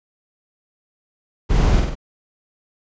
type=noise with echo; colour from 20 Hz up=brown; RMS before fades=-17 dBFS; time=1.49-1.81 s; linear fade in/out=20 ms; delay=48 ms; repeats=3; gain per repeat=-3 dB; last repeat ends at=1.954 s; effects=resampled to 16000 Hz